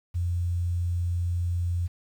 sine tone with quantisation, 87.31 Hz, F2, in tune, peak -24 dBFS, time 0.14-1.88 s, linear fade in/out 20 ms, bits 9, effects none

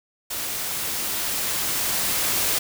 white noise with level ramp, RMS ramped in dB -29 to -22 dBFS, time 0.3-2.59 s, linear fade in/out 10 ms, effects none

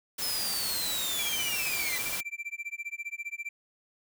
white noise, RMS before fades -34 dBFS, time 0.18-2.21 s, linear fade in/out 10 ms
sawtooth linear sweep, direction down, 5210 to 1975.5 Hz, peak -29 dBFS, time 0.22-1.98 s, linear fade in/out 0 ms
triangle tone with tremolo, 2349 Hz, D7, in tune, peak -30 dBFS, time 1.19-3.49 s, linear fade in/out 2 ms, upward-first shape sine, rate 15 Hz, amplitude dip 100%
effects none

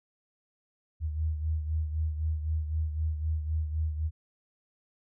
sine beating tone pair, 77.78 / 81.68 Hz, D#2 / E2, 0 / -15 cents, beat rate 3.9 Hz, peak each -28 / -36 dBFS, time 1-4.11 s, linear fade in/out 50 ms, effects none

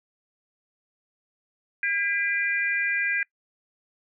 sine tone cluster, 1618 / 1995 / 2386 Hz, G#6 / B6 / D7, -46 / +17 / +27 cents, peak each -26 / -28 / -28 dBFS, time 1.83-3.23 s, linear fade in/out 2 ms, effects noise-tail reverb RT60 0.1 s tail -25 dB re dry

